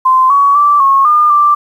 sine tone with pitch steps, 1037 / 1125 / 1166 / 1092 / 1209 / 1177 Hz, C6 / C#6 / D6 / C#6 / D6 / D6, -16 / +25 / -13 / -26 / +50 / +3 cents, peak -5 dBFS, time 0.05-1.55 s, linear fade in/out 10 ms, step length 250 ms, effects 7-bit

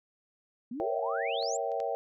sine exponential sweep, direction up, 223.9 to 7700 Hz, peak -35 dBFS, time 0.71-1.57 s, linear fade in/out 5 ms
sine chord, A# diminished seventh, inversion none, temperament equal with one note detuned, 466.2 / 554.4 / 659.3 / 776.8 Hz, A#4 / C#5 / E5 / G5, 0 / 0 / 0 / -16 cents, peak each -35 dBFS, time 0.8-1.95 s, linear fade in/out 0 ms
clicks, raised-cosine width 0.2 ms, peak -34 / -39 / -29 dBFS, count 3, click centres 1.427 / 1.718 / 1.802 s
effects none

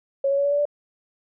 sine tone with pitch steps, 550 / 556.7 / 563.5 / 570.4 / 577.3 / 584.4 Hz, C#5 / C#5 / C#5 / C#5 / D5 / D5, -14 / +7 / +28 / +49 / -30 / -9 cents, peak -18 dBFS, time 0.24-0.654 s, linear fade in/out 5 ms, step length 69 ms, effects none

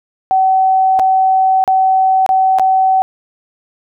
sine tone with dropouts, 760 Hz, F#5, 46 cents sharp, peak -8 dBFS, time 0.31-3.02 s, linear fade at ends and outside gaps 0 ms, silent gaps 0.991-0.996 / 1.64-1.677 / 2.263-2.291 / 2.586-2.596 s, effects none

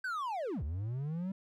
triangle linear two-way sweep, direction down then up, 1568 to 67.4 to 196.1 Hz, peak -32 dBFS, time 0.04-1.32 s, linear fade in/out 5 ms, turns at 0.63 s, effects none

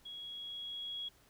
sine tone with level ramp, 3322 Hz, G#7, in tune, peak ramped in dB -44 to -38 dBFS, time 0.05-1.09 s, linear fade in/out 10 ms, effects pink hiss -66 dBFS RMS until 1.29 s

